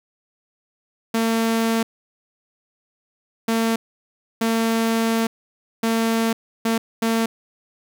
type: tone bursts at uneven times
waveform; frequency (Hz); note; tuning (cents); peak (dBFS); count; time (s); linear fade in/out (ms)
sawtooth; 226.6; A#3; -49; -14; 6; 1.14-1.83 / 3.48-3.76 / 4.41-5.27 / 5.83-6.33 / 6.65-6.78 / 7.02-7.26; 5
effects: none